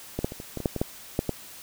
clicks, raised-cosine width 2 ms, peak -14 / -11 / -23 / -24 / -18 / -20 / -9 / -16 / -10 / -9 / -12 dBFS, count 11, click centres 0.19 / 0.245 / 0.321 / 0.401 / 0.573 / 0.603 / 0.658 / 0.763 / 0.815 / 1.191 / 1.293 s, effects white hiss -45 dBFS RMS until 1.62 s

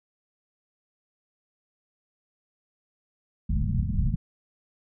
pink low-pass noise, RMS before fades -25 dBFS, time 3.49-4.16 s, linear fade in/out 10 ms, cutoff 220 Hz, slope 96 dB/octave, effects none

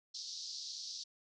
pink band-pass noise, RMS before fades -45 dBFS, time 0.14-1.04 s, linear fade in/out 10 ms, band 4100 to 5800 Hz, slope 48 dB/octave, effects none

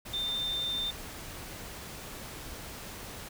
sine tone in noise, 3594 Hz, A7, 36 cents sharp, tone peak -30 dBFS, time 0.13-0.91 s, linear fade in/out 10 ms, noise pink, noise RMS -43 dBFS, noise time 0.05-3.29 s, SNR +10 dB, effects none

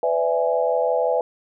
sine chord, E dominant seventh, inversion second, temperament equal with one note detuned, 501.6 / 587.3 / 659.3 / 830.6 Hz, B4 / D5 / E5 / G#5, +27 / 0 / 0 / 0 cents, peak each -21 / -25 / -23 / -26 dBFS, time 0.03-1.21 s, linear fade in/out 2 ms, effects none

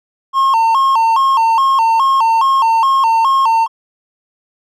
triangle tone with vibrato, 987.8 Hz, B5, in tune, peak -7 dBFS, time 0.33-3.68 s, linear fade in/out 50 ms, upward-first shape square, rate 2.4 Hz, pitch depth 150 cents each way, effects none

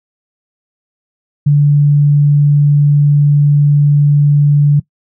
sine tone, 145.4 Hz, D3, 17 cents flat, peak -5 dBFS, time 1.46-4.8 s, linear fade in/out 10 ms, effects noise-tail reverb RT60 0.1 s tail -20 dB re dry

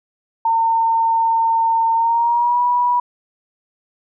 sine tone with pitch glide, 909 to 974.2 Hz, A#5 to B5, -44 to -24 cents, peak -13 dBFS, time 0.45-3 s, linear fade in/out 5 ms, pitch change +120 cents, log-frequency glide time 1.94-2.61 s, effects none

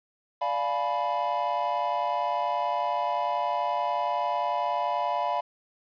triangle chord, D diminished seventh, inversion none, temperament equal with one note detuned, 587.3 / 698.5 / 848.1 / 987.8 Hz, D5 / F5 / Ab5 / Cb6, 0 / 0 / +36 / 0 cents, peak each -31 / -28 / -30 / -27 dBFS, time 0.41-5.41 s, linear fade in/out 10 ms, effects resampled to 11025 Hz + 9-bit

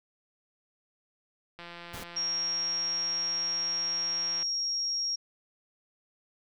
click train, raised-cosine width 0.3 ms, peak -28 dBFS, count 489, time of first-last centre 1.59-4.427 s, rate 172 Hz
pink noise, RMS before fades -42 dBFS, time 1.93-2.04 s, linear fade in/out 10 ms
sine tone, 5588 Hz, F8, in tune, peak -28 dBFS, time 2.16-5.16 s, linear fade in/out 10 ms
effects none

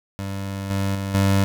25% pulse tone with level steps, 98 Hz, G2, in tune, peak -23 / -17 / -21 / -12 dBFS, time 0.19-1.44 s, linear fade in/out 0 ms, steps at 0.7 / 0.95 / 1.14 s, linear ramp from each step 5 ms, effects none

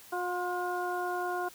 harmonic tone with a mistuned harmonic, 358.1 Hz, F4, 43 cents sharp, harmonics 1 / 2 / 3 / 4, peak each -35 / -34 / -38 / -38 dBFS, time 0.12-1.49 s, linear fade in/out 10 ms, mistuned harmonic 3, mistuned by -28 cents, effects white hiss -53 dBFS RMS until 1.54 s

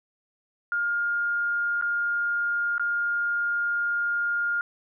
sine tone with dropouts, 1413 Hz, F6, 20 cents sharp, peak -23 dBFS, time 0.72-4.61 s, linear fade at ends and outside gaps 1 ms, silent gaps 1.813-1.823 / 2.781-2.796 s, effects none

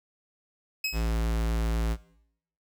25% pulse tone with exponential decay, 2559 Hz, D#7, 48 cents sharp, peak -21 dBFS, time 0.84-1.15 s, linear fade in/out 5 ms, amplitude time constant 66 ms
square tone, 56 Hz, A1, 31 cents sharp, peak -26 dBFS, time 0.92-1.97 s, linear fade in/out 50 ms
effects noise-tail reverb RT60 0.7 s tail -18 dB re dry

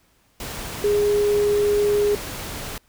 sine tone in noise, 412.6 Hz, G#4, 11 cents flat, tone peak -16 dBFS, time 0.84-2.15 s, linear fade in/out 2 ms, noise pink, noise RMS -32 dBFS, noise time 0.4-2.78 s, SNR +13 dB, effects pink hiss -61 dBFS RMS until 2.88 s

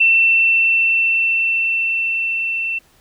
sine tone with level ramp, 2688 Hz, E7, 33 cents sharp, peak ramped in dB -9 to -19 dBFS, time 0-2.79 s, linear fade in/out 10 ms, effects pink hiss -54 dBFS RMS until 3 s

